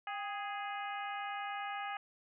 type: harmonic tone with a mistuned harmonic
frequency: 415.3 Hz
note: G#4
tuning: in tune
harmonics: 2 / 3 / 4 / 5 / 6 / 7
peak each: -40 / -44 / -46 / -48 / -50 / -51 dBFS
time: 0.07-1.97 s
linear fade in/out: 2 ms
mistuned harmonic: 2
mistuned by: -64 cents
effects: none